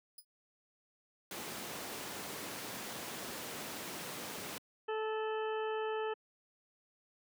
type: tone with exponential decay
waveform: 5% pulse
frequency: 4978 Hz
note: D#8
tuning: in tune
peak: -39 dBFS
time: 0.18-0.25 s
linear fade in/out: 5 ms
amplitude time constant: 15 ms
type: noise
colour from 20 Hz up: pink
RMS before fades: -42 dBFS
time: 1.31-4.58 s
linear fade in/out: 2 ms
type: harmonic tone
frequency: 436.2 Hz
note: A4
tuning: 15 cents flat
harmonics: 1 / 2 / 3 / 4 / 6 / 7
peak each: -35 / -41 / -45 / -47 / -51 / -52 dBFS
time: 4.88-6.14 s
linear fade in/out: 10 ms
effects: high-pass 200 Hz 12 dB/octave